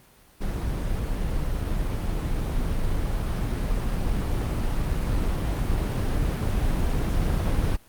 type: noise with level ramp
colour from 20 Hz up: brown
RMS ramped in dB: -27 to -22 dBFS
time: 0.4-7.77 s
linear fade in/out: 20 ms
effects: pink hiss -55 dBFS RMS until 7.88 s + Opus 32 kbps